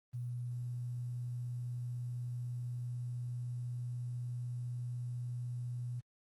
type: tone with quantisation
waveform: sine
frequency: 122 Hz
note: B2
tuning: 21 cents flat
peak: -37 dBFS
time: 0.13-6.01 s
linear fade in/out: 20 ms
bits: 11
effects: Opus 24 kbps